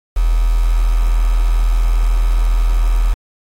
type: tone with quantisation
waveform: sine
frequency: 41.2 Hz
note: E1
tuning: in tune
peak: -10 dBFS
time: 0.16-3.14 s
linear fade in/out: 10 ms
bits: 5
effects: AAC 48 kbps